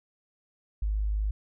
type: tone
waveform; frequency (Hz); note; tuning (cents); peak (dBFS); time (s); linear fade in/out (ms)
sine; 51.91; G#1; 0; -25; 0.82-1.31; 5
effects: none